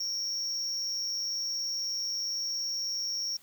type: tone with amplitude modulation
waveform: triangle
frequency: 5560 Hz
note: F8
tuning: 9 cents flat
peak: -25 dBFS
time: 0-3.37 s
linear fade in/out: 5 ms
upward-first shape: sine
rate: 199 Hz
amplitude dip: 95%
effects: white hiss -59 dBFS RMS until 3.42 s